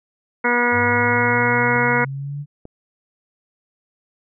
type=harmonic tone; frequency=241.6 Hz; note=B3; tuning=38 cents flat; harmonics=1 / 2 / 3 / 4 / 5 / 6 / 7 / 8 / 9; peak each=-24 / -22 / -30 / -22 / -29 / -21 / -30 / -24 / -23 dBFS; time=0.44-2.05 s; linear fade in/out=10 ms
type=linear sweep; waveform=sine; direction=up; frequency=98 to 146.2 Hz; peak=-25 dBFS; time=0.71-2.46 s; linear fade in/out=50 ms
type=clicks; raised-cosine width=2 ms; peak=-24 dBFS; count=2; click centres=1.761 / 2.654 s
effects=none